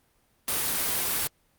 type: noise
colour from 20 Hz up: white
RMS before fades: -27 dBFS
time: 0.48-1.27 s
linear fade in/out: 0 ms
effects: pink hiss -67 dBFS RMS until 1.58 s + Opus 32 kbps